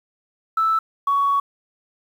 sine tone pair in turn, 1317 / 1120.3 Hz, E6 / C#6, -2 / +18 cents, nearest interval minor third, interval 280 cents, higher first, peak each -15 dBFS, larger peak neither, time 0.57-0.79 / 1.07-1.4 s, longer second, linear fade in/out 5 ms, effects tanh soft clip ceiling -11 dBFS + 8-bit

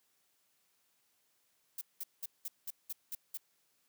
violet noise bursts, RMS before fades -40 dBFS, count 8, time 1.78-3.374 s, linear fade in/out 5 ms, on 33 ms, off 190 ms, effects white hiss -75 dBFS RMS until 3.88 s + high-pass 100 Hz 12 dB/octave

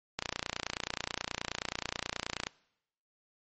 click train, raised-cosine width 0.2 ms, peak -14 dBFS, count 68, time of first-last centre 0.19-2.469 s, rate 29.4 Hz, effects noise-tail reverb RT60 0.8 s tail -24 dB re dry + MP3 32 kbps

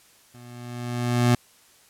25% pulse tone with level ramp, 121.4 Hz, B2, 29 cents flat, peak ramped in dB -41 to -11 dBFS, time 0.34-1.35 s, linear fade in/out 5 ms, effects white hiss -56 dBFS RMS until 1.89 s + low-pass 12000 Hz 12 dB/octave

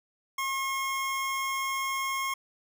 25% pulse tone, 1079 Hz, C#6, 47 cents flat, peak -25 dBFS, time 0.38-2.34 s, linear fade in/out 5 ms, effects none

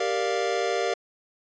square chord, G minor seventh, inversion none, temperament equal, 392 / 466.2 / 587.3 / 698.5 Hz, G4 / Bb4 / D5 / F5, 0 / 0 / 0 / 0 cents, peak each -30 / -29 / -32 / -30 dBFS, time 0-0.94 s, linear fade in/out 5 ms, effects resampled to 16000 Hz

